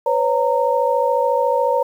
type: tone cluster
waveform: sine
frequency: 502 / 556 / 923 Hz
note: B4 / C#5 / A#5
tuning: +28 / +5 / -17 cents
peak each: -19 dBFS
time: 0.06-1.83 s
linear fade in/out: 5 ms
effects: 8-bit